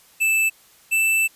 square tone pair in turn, 2637 / 2651 Hz, E7 / E7, 0 / +9 cents, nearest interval unison, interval 9 cents, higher second, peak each -17 dBFS, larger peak neither, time 0.2-0.5 / 0.91-1.28 s, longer second, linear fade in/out 20 ms, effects white hiss -53 dBFS RMS until 1.35 s + resampled to 32000 Hz

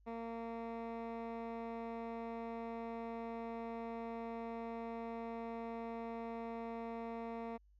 15% pulse tone with low-pass filter, 229.9 Hz, A#3, 24 cents flat, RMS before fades -44 dBFS, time 0.06-7.58 s, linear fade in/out 20 ms, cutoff 1600 Hz, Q 0.76, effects added 50 Hz sine -64 dBFS peak until 7.79 s

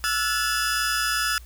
35% pulse tone cluster, 1331 / 1453 / 1725 / 5020 Hz, E6 / F#6 / A6 / D#8, +16 / -32 / -35 / +15 cents, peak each -26 dBFS, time 0.04-1.38 s, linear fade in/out 0 ms, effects added 60 Hz sine -41 dBFS peak until 1.45 s + white hiss -54 dBFS RMS until 1.45 s

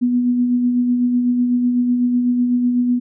sine tone with tremolo, 245.3 Hz, B3, 12 cents flat, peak -12 dBFS, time 0.01-3 s, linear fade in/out 20 ms, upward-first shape sine, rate 8 Hz, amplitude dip 35%, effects none

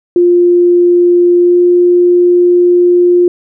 sine tone with pitch glide, 351.2 to 353.4 Hz, F4 to F4, +10 to +21 cents, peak -4 dBFS, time 0.16-3.28 s, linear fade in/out 2 ms, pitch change +11 cents, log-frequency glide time 1.41-1.58 s, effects none

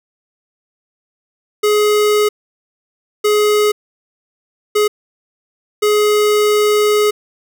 square tone bursts at uneven times, 420 Hz, G#4, 19 cents sharp, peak -11 dBFS, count 4, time 1.63-2.29 / 3.24-3.72 / 4.75-4.88 / 5.82-7.11 s, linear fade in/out 10 ms, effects none

